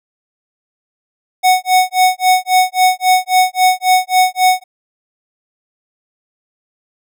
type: tone with tremolo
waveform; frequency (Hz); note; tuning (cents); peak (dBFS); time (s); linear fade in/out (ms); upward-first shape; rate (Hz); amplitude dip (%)
square; 740; F#5; 0; -7; 1.43-4.64; 20; sine; 3.7; 100
effects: none